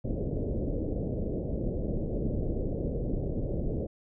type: low-pass noise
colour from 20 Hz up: pink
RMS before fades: -31 dBFS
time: 0.04-3.87 s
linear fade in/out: 10 ms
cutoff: 580 Hz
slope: 48 dB/octave
effects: none